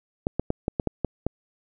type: clicks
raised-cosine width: 2 ms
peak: -10 dBFS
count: 8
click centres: 0.269 / 0.396 / 0.504 / 0.681 / 0.798 / 0.873 / 1.047 / 1.266 s
effects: none